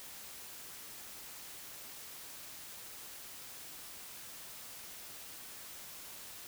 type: silence
effects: white hiss -49 dBFS RMS until 6.47 s